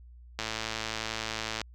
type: click train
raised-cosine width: 0.2 ms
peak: -15 dBFS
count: 137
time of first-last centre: 0.39-1.615 s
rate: 111 Hz
effects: added 60 Hz sine -48 dBFS peak until 1.74 s